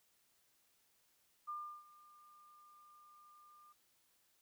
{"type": "tone with ADSR envelope", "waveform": "sine", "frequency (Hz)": 1200, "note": "D6", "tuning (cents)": 37, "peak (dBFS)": -40, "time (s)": [1.47, 3.73], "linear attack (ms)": 22, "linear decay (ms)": 340, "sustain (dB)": -20, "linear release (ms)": 13, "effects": ["white hiss -75 dBFS RMS until 4.41 s"]}